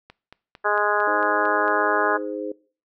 click train, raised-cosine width 0.3 ms, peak -26 dBFS, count 8, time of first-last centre 0.1-1.68 s, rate 4.43 Hz
harmonic tone, 207.7 Hz, G#3, in tune, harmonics 2 / 3 / 4 / 5 / 6 / 7 / 8, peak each -26 / -26 / -26 / -26 / -26 / -26 / -26 dBFS, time 0.64-2.18 s, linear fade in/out 20 ms
sine chord, Ab major, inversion second, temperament just, 311.5 / 415.3 / 519.1 Hz, Eb4 / Ab4 / C5, +2 / 0 / -14 cents, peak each -31 dBFS, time 1.07-2.52 s, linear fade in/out 5 ms
effects noise-tail reverb RT60 0.4 s tail -21 dB re dry

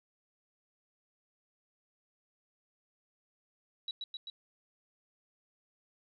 sine tone with echo, 3902 Hz, B7, 22 cents flat, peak -35 dBFS, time 3.88-3.91 s, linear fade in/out 2 ms, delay 130 ms, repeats 3, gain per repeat -2 dB, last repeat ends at 4.3 s, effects none

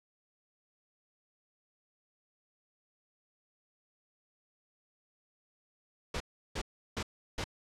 pink noise bursts, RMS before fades -35 dBFS, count 4, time 6.14-7.442 s, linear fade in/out 5 ms, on 63 ms, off 350 ms, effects low-pass 6000 Hz 12 dB/octave

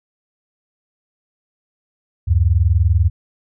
sine tone pair together, 74.92 / 95.1 Hz, D2 / F#2, +35 / +48 cents, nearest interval major third, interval 413 cents, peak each -14 dBFS, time 2.27-3.1 s, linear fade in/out 20 ms, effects none

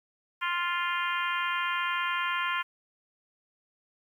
harmonic tone, 349.2 Hz, F4, in tune, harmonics 3 / 4 / 5 / 6 / 7 / 8 / 9, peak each -31 / -33 / -35 / -37 / -38 / -39 / -40 dBFS, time 0.41-2.63 s, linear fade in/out 20 ms, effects 10-bit

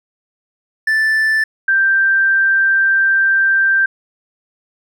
triangle / sine tone pair in turn, 1760 / 1572.5 Hz, A6 / G6, 0 / +5 cents, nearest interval major second, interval 195 cents, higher first, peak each -10 dBFS, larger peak neither, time 0.87-1.44 / 1.68-3.86 s, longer second, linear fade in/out 5 ms, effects none

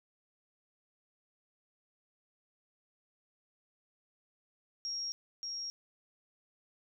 sine tone with echo, 5588 Hz, F8, in tune, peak -35 dBFS, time 4.85-5.12 s, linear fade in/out 0 ms, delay 580 ms, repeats 1, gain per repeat -2 dB, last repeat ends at 5.7 s, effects none

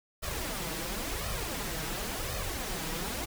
pink noise with flanger, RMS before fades -35 dBFS, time 0.22-3.26 s, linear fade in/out 20 ms, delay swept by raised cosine 1.6 to 6.3 ms, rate 0.94 Hz, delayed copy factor +0.7, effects none

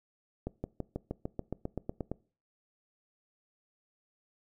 accelerating click train, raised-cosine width 2 ms, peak -21 dBFS, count 13, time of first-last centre 0.47-2.116 s, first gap 170 ms, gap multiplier 0.96, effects noise-tail reverb RT60 0.4 s tail -22 dB re dry

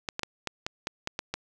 clicks, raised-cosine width 0.2 ms, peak -13 dBFS, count 9, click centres 0.088 / 0.194 / 0.233 / 0.473 / 0.665 / 0.871 / 1.074 / 1.191 / 1.34 s, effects none

